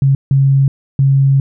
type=tone bursts at uneven times; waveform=sine; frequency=136.7 Hz; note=C#3; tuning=24 cents flat; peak=-7 dBFS; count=3; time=0.02-0.15 / 0.31-0.68 / 0.99-1.4 s; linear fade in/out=2 ms; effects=none